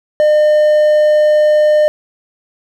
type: tone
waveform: triangle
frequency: 605 Hz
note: D#5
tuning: 49 cents flat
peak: -5 dBFS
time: 0.2-1.88 s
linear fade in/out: 0 ms
effects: none